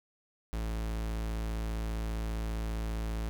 45% pulse tone, 55 Hz, A1, in tune, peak -32 dBFS, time 0.53-3.29 s, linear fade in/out 0 ms, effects none

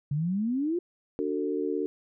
sine exponential sweep, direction up, 138.7 to 362.3 Hz, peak -25 dBFS, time 0.11-0.79 s, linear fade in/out 5 ms
sine chord, D major, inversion none, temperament equal with one note detuned, 293.7 / 370 / 448.2 Hz, D4 / F#4 / A4, 0 / 0 / +32 cents, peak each -31 dBFS, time 1.19-1.86 s, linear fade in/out 0 ms
effects none

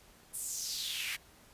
pink noise with high-pass filter sweep, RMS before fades -38 dBFS, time 0.33-1.17 s, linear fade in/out 20 ms, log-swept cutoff 9900 to 2000 Hz, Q 3.6, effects pink hiss -60 dBFS RMS until 1.53 s + resampled to 32000 Hz

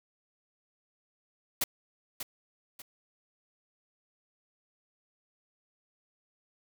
white noise with echo, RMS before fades -28 dBFS, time 1.61-1.64 s, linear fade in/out 5 ms, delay 590 ms, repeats 2, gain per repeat -9 dB, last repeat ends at 2.82 s, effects none

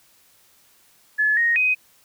sine tone with pitch steps, 1715 / 1867 / 2510 Hz, A6 / A#6 / D#7, -45 / +2 / +15 cents, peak -16 dBFS, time 1.18-1.75 s, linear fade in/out 20 ms, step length 190 ms, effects white hiss -57 dBFS RMS until 2.04 s

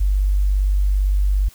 sine tone, 48.78 Hz, G1, 8 cents flat, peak -14 dBFS, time 0-1.49 s, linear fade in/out 10 ms, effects white hiss -48 dBFS RMS until 1.54 s

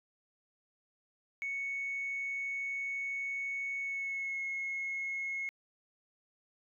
sine tone with pitch glide, 2217 to 2171 Hz, C#7 to C#7, 0 to -37 cents, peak -33 dBFS, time 1.42-5.49 s, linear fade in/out 0 ms, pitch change -37 cents, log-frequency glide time 3.8-4.42 s, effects tanh soft clip ceiling -30 dBFS

